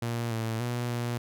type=tone with pitch steps; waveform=sawtooth; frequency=117.5 / 112.6 / 121.1 / 119.7 Hz; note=A#2 / A2 / B2 / A#2; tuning=+14 / +40 / -34 / +46 cents; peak=-25 dBFS; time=0.02-1.18 s; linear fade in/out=5 ms; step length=290 ms; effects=none